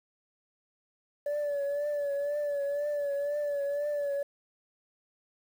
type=tone with vibrato; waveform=sine; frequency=576 Hz; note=D5; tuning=34 cents flat; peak=-26 dBFS; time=1.26-4.23 s; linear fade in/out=5 ms; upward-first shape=triangle; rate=2 Hz; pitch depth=51 cents each way; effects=tanh soft clip ceiling -27 dBFS + 9-bit